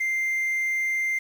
sine tone, 2093 Hz, C7, in tune, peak -20 dBFS, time 0-1.19 s, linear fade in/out 10 ms, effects tanh soft clip ceiling -22 dBFS + 8-bit

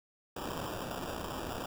blue noise with sample-and-hold, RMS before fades -39 dBFS, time 0.36-1.66 s, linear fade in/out 5 ms, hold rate 2100 Hz, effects none

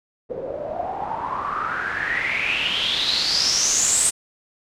white noise with low-pass filter sweep, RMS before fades -23 dBFS, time 0.29-4.11 s, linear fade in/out 20 ms, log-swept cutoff 470 to 8600 Hz, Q 8.5, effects none

